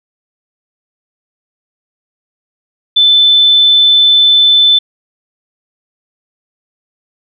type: tone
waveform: sine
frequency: 3520 Hz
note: A7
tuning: in tune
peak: -4 dBFS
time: 2.96-4.79 s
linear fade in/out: 10 ms
effects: none